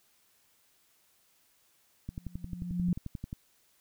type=click train; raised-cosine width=5 ms; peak=-25 dBFS; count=15; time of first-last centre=2.09-3.329 s; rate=11.3 Hz
type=tone with exponential growth; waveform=sine; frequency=176.6 Hz; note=F3; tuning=20 cents sharp; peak=-23 dBFS; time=2.1-2.93 s; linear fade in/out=2 ms; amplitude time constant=180 ms
effects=white hiss -68 dBFS RMS until 3.8 s